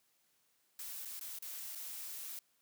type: noise with dropouts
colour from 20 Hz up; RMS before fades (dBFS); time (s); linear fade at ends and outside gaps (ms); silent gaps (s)
blue; -45; 0.79-2.39; 2; 1.05-1.055 / 1.195-1.21 / 1.388-1.423 / 1.751-1.755
effects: white hiss -75 dBFS RMS until 2.61 s + high-pass 100 Hz 12 dB/octave